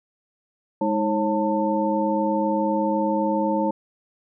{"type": "tone cluster", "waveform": "sine", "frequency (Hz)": [208.6, 316.5, 543, 894], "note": ["G#3", "D#4", "C#5", "A5"], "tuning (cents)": [8, 30, -36, 27], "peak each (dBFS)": -25, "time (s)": [0.81, 3.71], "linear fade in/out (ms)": 5, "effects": []}